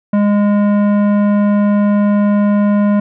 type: tone with tanh clipping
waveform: triangle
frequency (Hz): 205.3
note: G#3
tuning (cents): -20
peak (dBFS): -11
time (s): 0.13-3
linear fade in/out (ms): 5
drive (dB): 18
effects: none